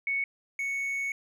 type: tone pair in turn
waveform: sine / triangle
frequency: 2217 / 2217 Hz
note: C#7 / C#7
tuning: 0 / 0 cents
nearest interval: unison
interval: 0 cents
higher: neither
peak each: -26 / -27 dBFS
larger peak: first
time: 0.07-0.24 / 0.59-1.12 s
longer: second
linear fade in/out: 2 ms
effects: none